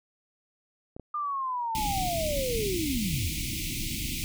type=clicks; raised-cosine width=2 ms; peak=-27 dBFS; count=2; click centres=0.965 / 0.997 s
type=linear sweep; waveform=sine; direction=down; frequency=1213 to 69.3 Hz; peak=-28 dBFS; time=1.14-3.29 s; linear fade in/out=5 ms
type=band-stop noise; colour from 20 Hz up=pink; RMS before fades=-32 dBFS; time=1.75-4.24 s; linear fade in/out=0 ms; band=340 to 2100 Hz; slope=96 dB/octave
effects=none